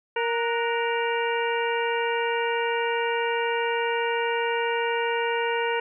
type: harmonic tone with a mistuned harmonic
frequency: 466.2 Hz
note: A#4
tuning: in tune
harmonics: 1 / 2 / 3 / 4 / 5 / 6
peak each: -26 / -28 / -32 / -33 / -34 / -34 dBFS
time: 0.16-5.8 s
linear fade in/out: 5 ms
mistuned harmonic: 3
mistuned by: +84 cents
effects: none